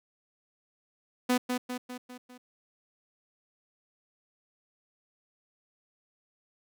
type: tone with echo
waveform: sawtooth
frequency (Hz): 249.4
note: B3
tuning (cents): +17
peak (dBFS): -19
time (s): 1.29-1.38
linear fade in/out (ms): 10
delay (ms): 200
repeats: 5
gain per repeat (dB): -5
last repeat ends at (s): 2.38
effects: none